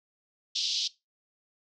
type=band-pass noise; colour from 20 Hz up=white; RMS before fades=-30 dBFS; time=0.55-0.88 s; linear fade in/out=10 ms; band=3100 to 5500 Hz; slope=48 dB/octave; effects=noise-tail reverb RT60 0.2 s tail -18 dB re dry